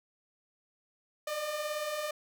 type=beating tone pair; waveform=sawtooth; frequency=587.3 / 605.3 Hz; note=D5 / D#5; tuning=0 / -48 cents; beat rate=18 Hz; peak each=-37 / -30 dBFS; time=1.27-2.11 s; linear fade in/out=5 ms; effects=none